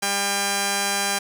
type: tone pair together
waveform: 5% pulse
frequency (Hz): 199.8 / 799.2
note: G3 / G5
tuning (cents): +33 / +33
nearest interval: 2 octaves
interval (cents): 2400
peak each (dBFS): -15 / -12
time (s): 0.02-1.19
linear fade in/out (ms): 10
effects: none